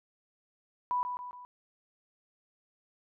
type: tone with echo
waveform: sine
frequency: 987.8 Hz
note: B5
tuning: in tune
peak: -27 dBFS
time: 0.91-1.03 s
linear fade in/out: 0 ms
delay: 140 ms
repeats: 3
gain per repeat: -6 dB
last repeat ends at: 1.45 s
effects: none